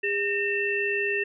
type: tone cluster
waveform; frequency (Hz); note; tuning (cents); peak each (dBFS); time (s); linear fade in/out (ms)
sine; 405.1 / 1829 / 2676; G#4 / A#6 / E7; -43 / -33 / +25; -28; 0.03-1.24; 10
effects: none